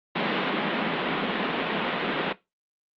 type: band-pass noise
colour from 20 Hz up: pink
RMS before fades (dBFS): -27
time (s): 0.15-2.33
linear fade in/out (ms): 10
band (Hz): 170 to 3600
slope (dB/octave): 48
effects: noise-tail reverb RT60 0.2 s tail -17 dB re dry + Opus 48 kbps